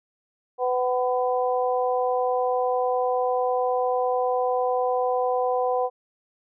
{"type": "harmonic tone", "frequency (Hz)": 250.8, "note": "B3", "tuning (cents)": 27, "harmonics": [2, 3, 4], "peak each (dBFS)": [-23, -25, -30], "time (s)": [0.58, 5.9], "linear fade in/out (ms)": 50, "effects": []}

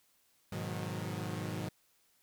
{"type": "chord", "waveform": "sawtooth", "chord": "G# minor seventh", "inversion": "none", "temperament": "equal with one note detuned", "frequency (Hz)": [103.83, 123.47, 155.56, 181.19], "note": ["G#2", "B2", "D#3", "F#3"], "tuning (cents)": [0, 0, 0, -36], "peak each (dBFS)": [-37, -40, -38, -38], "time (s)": [0.52, 1.69], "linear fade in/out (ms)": 5, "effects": ["white hiss -71 dBFS RMS until 2.22 s"]}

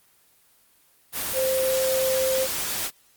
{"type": "tone in noise", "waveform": "sine", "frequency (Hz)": 523.3, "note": "C5", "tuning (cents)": 0, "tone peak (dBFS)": -21, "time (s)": [1.33, 2.48], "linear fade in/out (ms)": 50, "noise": "white", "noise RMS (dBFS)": -28, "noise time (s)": [1.12, 2.91], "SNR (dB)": 4, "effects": ["white hiss -60 dBFS RMS until 3.16 s", "Opus 24 kbps"]}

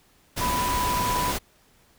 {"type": "tone in noise", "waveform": "sine", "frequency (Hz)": 990, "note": "B5", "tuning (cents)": 4, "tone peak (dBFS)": -24, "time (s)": [0.4, 1.33], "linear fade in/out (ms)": 20, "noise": "pink", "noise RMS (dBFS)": -28, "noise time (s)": [0.36, 1.39], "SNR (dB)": 1, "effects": ["pink hiss -60 dBFS RMS until 1.98 s"]}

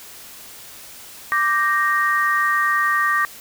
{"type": "chord", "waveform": "sine", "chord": "G minor", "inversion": "second", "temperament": "equal", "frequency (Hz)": [1174.7, 1568, 1864.7], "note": ["D6", "G6", "Bb6"], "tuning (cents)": [0, 0, 0], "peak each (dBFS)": [-19, -25, -19], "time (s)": [1.32, 3.25], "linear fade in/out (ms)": 0, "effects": ["white hiss -40 dBFS RMS until 3.4 s"]}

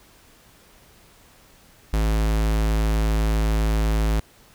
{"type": "tone", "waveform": "square", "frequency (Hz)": 53.9, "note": "A1", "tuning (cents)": -35, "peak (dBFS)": -19, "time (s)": [1.93, 4.2], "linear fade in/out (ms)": 5, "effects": ["pink hiss -53 dBFS RMS until 4.54 s"]}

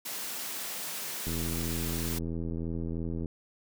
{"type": "high-pass noise", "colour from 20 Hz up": "white", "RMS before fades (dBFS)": -37, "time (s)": [0.05, 2.19], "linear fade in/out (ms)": 10, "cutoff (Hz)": 140, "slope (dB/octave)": 96}
{"type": "click train", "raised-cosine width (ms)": 3, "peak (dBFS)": -23, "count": 166, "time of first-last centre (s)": [1.27, 3.258], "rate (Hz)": 83}
{"effects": []}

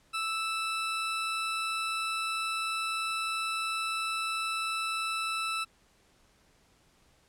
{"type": "tone", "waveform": "20% pulse", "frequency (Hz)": 1318.5, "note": "E6", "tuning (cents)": 0, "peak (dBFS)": -25, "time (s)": [0.13, 5.65], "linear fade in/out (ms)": 20, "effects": ["pink hiss -65 dBFS RMS until 7.28 s", "low-pass 10000 Hz 12 dB/octave"]}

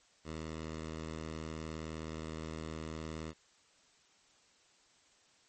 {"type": "tone", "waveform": "10% pulse", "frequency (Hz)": 79.3, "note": "D#2", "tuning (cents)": 33, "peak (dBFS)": -32, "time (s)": [0.24, 3.34], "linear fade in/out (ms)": 50, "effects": ["white hiss -67 dBFS RMS until 5.48 s", "MP3 32 kbps"]}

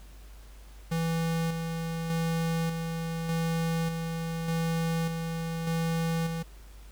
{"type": "tone with tremolo", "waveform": "square", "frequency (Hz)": 164.81, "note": "E3", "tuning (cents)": 0, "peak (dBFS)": -27, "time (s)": [0.91, 6.43], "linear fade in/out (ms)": 10, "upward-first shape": "square", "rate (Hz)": 0.84, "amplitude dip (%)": 40, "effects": ["added 50 Hz sine -46 dBFS peak until 6.91 s", "pink hiss -57 dBFS RMS until 6.91 s"]}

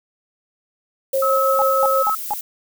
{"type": "tone with tremolo", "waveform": "sine", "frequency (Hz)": 538, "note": "C5", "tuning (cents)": 48, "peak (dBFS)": -16, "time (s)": [1.13, 2.03], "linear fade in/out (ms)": 10, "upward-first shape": "sine", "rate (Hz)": 6.1, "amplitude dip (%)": 25}
{"type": "noise", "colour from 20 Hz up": "violet", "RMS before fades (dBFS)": -29, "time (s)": [1.13, 2.41], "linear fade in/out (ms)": 2}
{"type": "tone", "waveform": "sine", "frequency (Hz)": 1292, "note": "E6", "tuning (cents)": -35, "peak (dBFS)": -17, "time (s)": [1.22, 2.15], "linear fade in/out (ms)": 5}
{"type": "tone bursts", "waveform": "sine", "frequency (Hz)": 830.6, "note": "G#5", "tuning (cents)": 0, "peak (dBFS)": -18, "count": 4, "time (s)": [1.59, 2.336], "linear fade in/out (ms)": 0, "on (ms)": 29, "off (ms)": 210}
{"effects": []}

